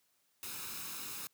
white noise with comb filter, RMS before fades -43 dBFS, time 0.43-1.27 s, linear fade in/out 0 ms, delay 0.77 ms, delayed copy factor +0.55, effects white hiss -75 dBFS RMS until 1.33 s + high-pass 100 Hz 12 dB/octave

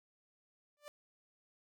sawtooth tone with exponential growth, 590 Hz, D5, 8 cents sharp, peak -40 dBFS, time 0.77-0.88 s, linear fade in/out 0 ms, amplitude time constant 22 ms, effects none

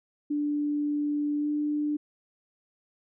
sine tone with pitch glide, 293.7 to 296.9 Hz, D4 to D4, 0 to +19 cents, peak -25 dBFS, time 0.3-1.97 s, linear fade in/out 10 ms, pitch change +19 cents, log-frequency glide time 1.38-1.48 s, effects none

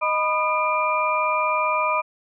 sine tone cluster, 621 / 991 / 1226 / 2386 Hz, D#5 / B5 / D#6 / D7, -3 / +6 / -26 / +27 cents, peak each -26 / -23 / -24 / -26 dBFS, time 0.01-2.02 s, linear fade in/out 20 ms, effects none

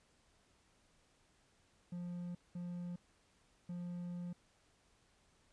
triangle tone bursts at uneven times, 175.7 Hz, F3, 11 cents sharp, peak -39 dBFS, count 3, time 1.92-2.35 / 2.55-2.96 / 3.69-4.33 s, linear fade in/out 5 ms, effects pink hiss -72 dBFS RMS until 5.52 s + resampled to 22050 Hz

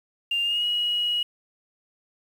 sine tone with pitch glide, 2797 to 2901 Hz, F7 to F#7, +2 to -35 cents, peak -21 dBFS, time 0.31-1.23 s, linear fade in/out 5 ms, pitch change +63 cents, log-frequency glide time 0.43-0.64 s, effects tanh soft clip ceiling -17 dBFS + 8-bit

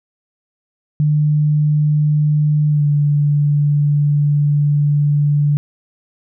sine tone with pitch glide, 150 to 146.15 Hz, D3 to D3, +37 to -8 cents, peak -11 dBFS, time 1-5.57 s, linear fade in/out 0 ms, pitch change -45 cents, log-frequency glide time 2.7-2.85 s, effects none

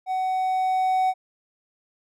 triangle tone with level ramp, 750 Hz, F#5, 23 cents sharp, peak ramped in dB -21 to -16 dBFS, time 0.06-1.14 s, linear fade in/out 50 ms, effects none

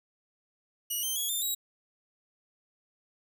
5% pulse tone with pitch steps, 2911 / 3120 / 3344 / 3584 / 3841 Hz, F#7 / G7 / G#7 / A7 / B7, -29 / -9 / +11 / +31 / -49 cents, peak -22 dBFS, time 0.9-1.55 s, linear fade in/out 10 ms, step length 130 ms, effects none

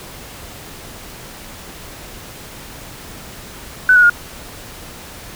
sine tone with pitch steps, 1500 / 1461.5 / 1424 Hz, F#6 / F#6 / F6, +23 / -22 / +33 cents, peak -6 dBFS, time 3.89-4.097 s, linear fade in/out 2 ms, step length 69 ms, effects pink hiss -35 dBFS RMS until 5.35 s

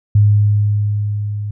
sine tone with level ramp, 103.83 Hz, G#2, in tune, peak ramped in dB -6 to -20 dBFS, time 0.15-1.51 s, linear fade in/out 5 ms, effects none

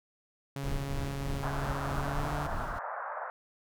sawtooth tone with pitch glide, 138.59 to 146.15 Hz, C#3 to D3, 0 to -8 cents, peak -31 dBFS, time 0.56-2.47 s, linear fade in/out 2 ms, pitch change +92 cents, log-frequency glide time 1.9-2.28 s
brown noise with tremolo, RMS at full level -34 dBFS, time 0.63-2.79 s, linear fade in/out 5 ms, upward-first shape triangle, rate 3.2 Hz, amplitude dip 50%
pink band-pass noise, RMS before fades -38 dBFS, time 1.43-3.3 s, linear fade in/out 0 ms, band 590 to 1600 Hz, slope 48 dB/octave
effects none

